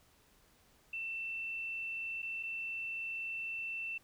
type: tone with dropouts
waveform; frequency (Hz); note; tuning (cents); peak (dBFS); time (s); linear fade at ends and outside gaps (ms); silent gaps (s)
sine; 2679; E7; +27; -37; 0.93-3.98; 5; 2.221-2.227 / 2.429-2.433
effects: pink hiss -67 dBFS RMS until 4.03 s